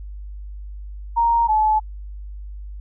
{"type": "tone pair in turn", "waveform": "sine", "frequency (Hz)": [932.3, 861.9], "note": ["A#5", "A5"], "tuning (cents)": [0, -36], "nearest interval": "minor second", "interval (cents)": 136, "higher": "first", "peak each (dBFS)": -14, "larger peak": "neither", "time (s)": [[1.16, 1.48], [1.48, 1.8]], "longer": "neither", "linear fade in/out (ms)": 20, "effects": ["added 50 Hz sine -31 dBFS peak until 2.8 s"]}